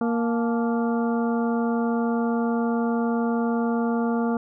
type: harmonic tone with a mistuned harmonic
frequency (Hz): 233.1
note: A#3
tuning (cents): 0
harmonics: 1 / 2 / 3 / 4 / 5 / 6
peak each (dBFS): -22 / -28 / -32 / -34 / -36 / -38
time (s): 0.01-4.37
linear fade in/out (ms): 2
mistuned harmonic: 4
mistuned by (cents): -110
effects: none